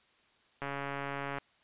click train, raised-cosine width 0.5 ms, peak -22 dBFS, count 108, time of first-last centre 0.62-1.384 s, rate 140 Hz, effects white hiss -67 dBFS RMS until 1.63 s + resampled to 8000 Hz

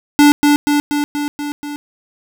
square tone with echo, 291.9 Hz, D4, 10 cents flat, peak -6 dBFS, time 0.19-0.32 s, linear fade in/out 0 ms, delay 240 ms, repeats 6, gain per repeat -3 dB, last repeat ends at 1.76 s, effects none

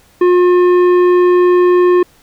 sine tone with tanh clipping, 357.7 Hz, F4, 41 cents sharp, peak -8 dBFS, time 0.21-2.03 s, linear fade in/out 5 ms, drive 11 dB, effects pink hiss -49 dBFS RMS until 2.22 s

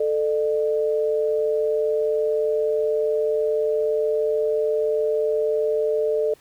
sine tone pair together, 440 / 603.2 Hz, A4 / D5, 0 / +46 cents, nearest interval perfect fourth, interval 546 cents, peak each -20 / -24 dBFS, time 0-6.34 s, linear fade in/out 5 ms, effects pink hiss -55 dBFS RMS until 6.4 s

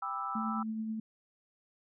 sine chord, E minor seventh, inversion first, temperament just, 791.1 / 988.9 / 1186.7 / 1318.5 Hz, G5 / B5 / D6 / E6, +16 / +2 / +18 / 0 cents, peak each -41 / -42 / -42 / -36 dBFS, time 0.02-0.63 s, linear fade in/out 5 ms
sine tone with tremolo, 220 Hz, A3, in tune, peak -32 dBFS, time 0.35-1 s, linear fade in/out 5 ms, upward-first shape triangle, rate 9.4 Hz, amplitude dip 35%
effects none

